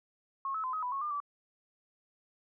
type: tone with pitch steps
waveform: sine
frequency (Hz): 1088 / 1297 / 1027 / 1266 / 991 / 1098 / 1201 / 1156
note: C#6 / E6 / C6 / D#6 / B5 / C#6 / D6 / D6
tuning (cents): -33 / -28 / -33 / +30 / +6 / -17 / +38 / -28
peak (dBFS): -32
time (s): 0.45-1.202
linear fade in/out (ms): 2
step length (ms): 94
effects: none